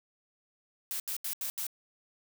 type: noise bursts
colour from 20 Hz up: blue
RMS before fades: -35 dBFS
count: 5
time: 0.91-1.667 s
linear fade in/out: 0 ms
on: 89 ms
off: 78 ms
effects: none